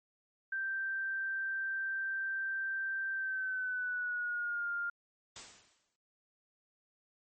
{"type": "tone with pitch glide", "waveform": "sine", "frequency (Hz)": [1567, 1404.1], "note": ["G6", "F6"], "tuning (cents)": [-1, 9], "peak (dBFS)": -33, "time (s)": [0.52, 4.9], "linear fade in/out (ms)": 5, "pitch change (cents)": -190, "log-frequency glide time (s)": [3.13, 4.71]}
{"type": "noise with exponential decay", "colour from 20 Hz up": "white", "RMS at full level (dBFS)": -44, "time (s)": [5.36, 5.96], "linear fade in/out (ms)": 2, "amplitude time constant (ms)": 130}
{"effects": ["MP3 32 kbps"]}